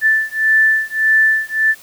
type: beating tone pair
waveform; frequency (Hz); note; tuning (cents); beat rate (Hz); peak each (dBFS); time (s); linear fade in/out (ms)
sine; 1760 / 1761.7; A6 / A6; 0 / +2; 1.7; -14; 0.01-1.75; 50
effects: white hiss -42 dBFS RMS until 1.82 s